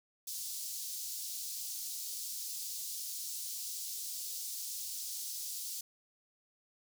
pink high-pass noise, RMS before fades -41 dBFS, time 0.27-5.81 s, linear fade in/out 5 ms, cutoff 4700 Hz, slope 24 dB/octave, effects none

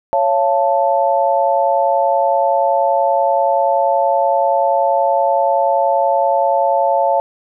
sine chord, Db augmented, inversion none, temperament equal with one note detuned, 554.4 / 684.9 / 880 Hz, Db5 / F5 / A5, 0 / -34 / 0 cents, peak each -16 dBFS, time 0.13-7.2 s, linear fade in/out 0 ms, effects none

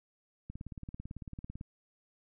click train, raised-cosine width 5 ms, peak -30 dBFS, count 21, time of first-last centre 0.5-1.611 s, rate 18 Hz, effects none

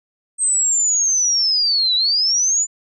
sine linear two-way sweep, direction down then up, 8372 to 3866 to 7100 Hz, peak -14 dBFS, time 0.38-2.67 s, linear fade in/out 50 ms, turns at 1.95 s, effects none

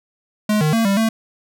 square tone with pitch steps, 211.5 / 153.4 / 226.9 / 197.4 / 223.5 Hz, G#3 / D#3 / A#3 / G3 / A3, +32 / -24 / -47 / +12 / +27 cents, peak -15 dBFS, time 0.49-1.09 s, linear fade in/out 5 ms, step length 120 ms, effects none

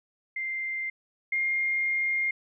sine tone pair in turn, 2093 / 2122 Hz, C7 / C7, 0 / +24 cents, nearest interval unison, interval 24 cents, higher second, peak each -29 / -24 dBFS, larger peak second, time 0.36-0.9 / 1.32-2.31 s, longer second, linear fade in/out 5 ms, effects none

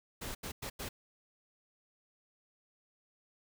pink noise bursts at uneven times, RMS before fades -41 dBFS, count 4, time 0.21-0.35 / 0.43-0.52 / 0.62-0.7 / 0.79-0.89 s, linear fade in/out 10 ms, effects none

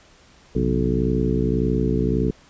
harmonic tone with a mistuned harmonic, 61.74 Hz, B1, in tune, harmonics 1 / 2 / 3 / 4 / 5 / 6 / 7, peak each -25 / -25 / -25 / -25 / -28 / -28 / -26 dBFS, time 0.55-2.31 s, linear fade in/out 5 ms, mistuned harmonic 2, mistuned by +140 cents, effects pink hiss -52 dBFS RMS until 2.49 s + resampled to 16000 Hz

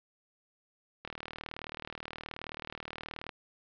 click train, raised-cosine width 0.3 ms, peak -23 dBFS, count 88, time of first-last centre 1.05-3.292 s, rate 38.8 Hz, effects low-pass 5000 Hz 12 dB/octave

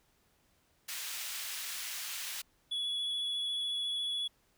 pink high-pass noise, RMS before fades -40 dBFS, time 0.88-2.42 s, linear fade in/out 10 ms, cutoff 2200 Hz, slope 12 dB/octave
triangle tone with vibrato, 3393 Hz, G#7, 36 cents sharp, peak -31 dBFS, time 2.71-4.28 s, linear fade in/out 10 ms, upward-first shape square, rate 14 Hz, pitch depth 11 cents each way
effects pink hiss -71 dBFS RMS until 4.57 s

